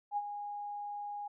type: tone with ADSR envelope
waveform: sine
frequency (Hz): 822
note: G#5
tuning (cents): -18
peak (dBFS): -29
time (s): 0.11-1.28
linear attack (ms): 59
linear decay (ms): 42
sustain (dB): -9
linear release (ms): 8
effects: none